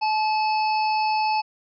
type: harmonic tone with a mistuned harmonic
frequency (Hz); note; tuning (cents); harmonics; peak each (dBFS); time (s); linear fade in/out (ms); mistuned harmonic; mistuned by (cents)
863; A5; -34; 1 / 3 / 5 / 6; -20 / -30 / -34 / -36; 0.01-1.42; 20; 5; +57
effects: none